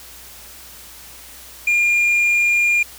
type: tone with tanh clipping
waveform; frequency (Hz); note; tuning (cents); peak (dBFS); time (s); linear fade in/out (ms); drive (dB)
sine; 2409; D7; +43; -14; 1.67-2.83; 5; 3
effects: added 60 Hz sine -49 dBFS peak until 2.98 s + white hiss -40 dBFS RMS until 2.98 s